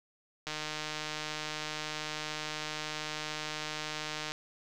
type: click train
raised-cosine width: 0.2 ms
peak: -19 dBFS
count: 590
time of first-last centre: 0.47-4.32 s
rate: 153 Hz
effects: none